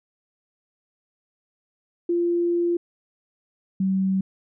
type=tone pair in turn; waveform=sine; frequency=345.3 / 190.9 Hz; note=F4 / G3; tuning=-20 / -46 cents; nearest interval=minor seventh; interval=1026 cents; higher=first; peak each=-19 dBFS; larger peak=neither; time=2.09-2.77 / 3.8-4.21 s; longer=first; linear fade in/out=5 ms; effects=none